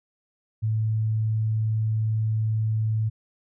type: tone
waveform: sine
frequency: 109.7 Hz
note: A2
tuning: 5 cents flat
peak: -21 dBFS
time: 0.62-3.1 s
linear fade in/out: 20 ms
effects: none